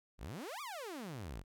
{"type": "exponential two-way sweep", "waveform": "sawtooth", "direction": "up then down", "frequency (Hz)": [40.38, 1244.5, 40.38], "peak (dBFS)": -39, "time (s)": [0.18, 1.44], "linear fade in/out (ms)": 50, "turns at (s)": 0.61, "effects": []}